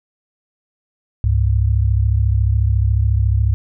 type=tone pair together; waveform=sine; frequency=68.23 / 102.3 Hz; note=C#2 / G#2; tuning=-27 / -26 cents; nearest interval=perfect fifth; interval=701 cents; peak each=-15 / -15 dBFS; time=1.24-3.54 s; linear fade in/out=0 ms; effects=none